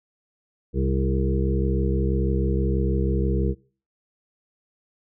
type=harmonic tone with a mistuned harmonic; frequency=66.2 Hz; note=C2; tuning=21 cents sharp; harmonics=1 / 2 / 3 / 5 / 6 / 7; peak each=-23 / -26 / -28 / -30 / -31 / -31 dBFS; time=0.73-3.55 s; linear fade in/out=50 ms; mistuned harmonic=6; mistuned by=+19 cents; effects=noise-tail reverb RT60 0.4 s tail -22 dB re dry